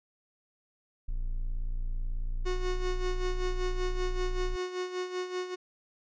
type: tone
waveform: triangle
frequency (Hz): 29.14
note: A#0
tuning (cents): 0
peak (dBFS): -27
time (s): 1.08-4.56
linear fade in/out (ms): 10
type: tone with tremolo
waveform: 45% pulse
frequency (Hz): 364.9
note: F#4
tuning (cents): -24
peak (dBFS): -30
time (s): 2.45-5.56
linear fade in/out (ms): 20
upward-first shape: sine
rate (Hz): 5.2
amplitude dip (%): 65
effects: resampled to 16000 Hz